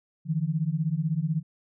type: beating tone pair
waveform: sine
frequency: 150.6 / 166.6 Hz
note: D3 / E3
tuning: +44 / +19 cents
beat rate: 16 Hz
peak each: -27 dBFS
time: 0.25-1.43 s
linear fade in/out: 50 ms
effects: none